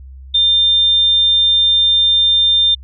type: tone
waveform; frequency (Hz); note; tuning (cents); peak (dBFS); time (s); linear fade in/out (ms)
sine; 3600; A7; +39; -9; 0.34-2.75; 10
effects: added 66 Hz sine -32 dBFS peak until 2.83 s